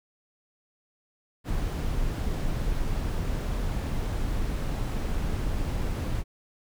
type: noise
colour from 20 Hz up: brown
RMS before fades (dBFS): -28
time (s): 1.44-6.24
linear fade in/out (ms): 50
effects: none